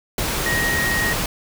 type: tone in noise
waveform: sine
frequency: 1880 Hz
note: A#6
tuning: 14 cents sharp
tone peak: -20 dBFS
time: 0.46-1.13 s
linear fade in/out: 2 ms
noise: pink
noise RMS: -23 dBFS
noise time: 0.18-1.26 s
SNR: 0 dB
effects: none